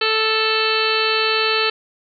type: harmonic tone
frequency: 439.8 Hz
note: A4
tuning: 1 cent flat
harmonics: 1 / 2 / 3 / 4 / 5 / 6 / 7 / 8 / 9 / 10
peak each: -22 / -30 / -23 / -26 / -31 / -22 / -25 / -34 / -26 / -25 dBFS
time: 0.01-1.7 s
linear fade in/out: 5 ms
effects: none